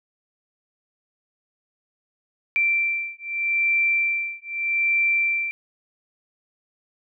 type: beating tone pair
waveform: sine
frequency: 2349 / 2349.81 Hz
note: D7 / D7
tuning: 0 / 0 cents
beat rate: 0.81 Hz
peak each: -23 dBFS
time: 2.56-5.51 s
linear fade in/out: 0 ms
effects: none